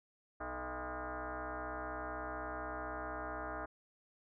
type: tone with frequency modulation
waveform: sine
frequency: 311.1 Hz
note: D#4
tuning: in tune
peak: -39 dBFS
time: 0.4-3.66 s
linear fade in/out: 10 ms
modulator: 186 Hz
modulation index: 6.7
effects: none